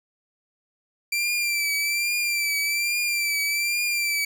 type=tone with vibrato; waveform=sawtooth; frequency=2349 Hz; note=D7; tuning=in tune; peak=-19 dBFS; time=1.12-4.25 s; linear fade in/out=5 ms; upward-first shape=triangle; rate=1.2 Hz; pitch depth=55 cents each way; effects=none